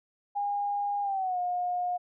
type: tone with pitch glide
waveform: sine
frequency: 813 to 716 Hz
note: G#5 to F5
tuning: -37 to +43 cents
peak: -27 dBFS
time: 0.35-1.98 s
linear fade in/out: 20 ms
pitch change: -220 cents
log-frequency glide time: 1.02-1.39 s
effects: none